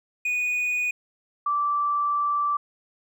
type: tone pair in turn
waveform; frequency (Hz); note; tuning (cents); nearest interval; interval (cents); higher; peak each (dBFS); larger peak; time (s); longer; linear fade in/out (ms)
triangle / sine; 2471 / 1166.2; D#7 / D6; -13 / -13; octave + minor second; 1300; first; -21; neither; 0.25-0.91 / 1.46-2.57; second; 5
effects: none